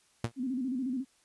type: tone with exponential decay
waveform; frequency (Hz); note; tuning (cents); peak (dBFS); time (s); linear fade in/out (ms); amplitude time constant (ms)
sawtooth; 116.54; A#2; 0; -22; 0.24-0.32; 5; 17
type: tone with vibrato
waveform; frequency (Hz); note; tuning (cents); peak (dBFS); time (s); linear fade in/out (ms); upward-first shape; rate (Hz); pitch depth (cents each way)
sine; 256.8; C4; -32; -30; 0.36-1.05; 50; square; 14; 84
effects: white hiss -67 dBFS RMS until 1.24 s + resampled to 24000 Hz